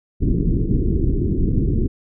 pink low-pass noise, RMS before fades -18 dBFS, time 0.2-1.88 s, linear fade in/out 20 ms, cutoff 380 Hz, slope 48 dB/octave, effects none

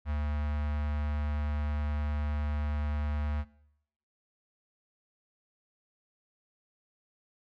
square tone with notch filter, 74.2 Hz, D2, 18 cents sharp, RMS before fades -31 dBFS, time 0.05-3.45 s, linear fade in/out 50 ms, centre 360 Hz, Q 0.65, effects noise-tail reverb RT60 0.8 s tail -21 dB re dry + low-pass 2000 Hz 12 dB/octave

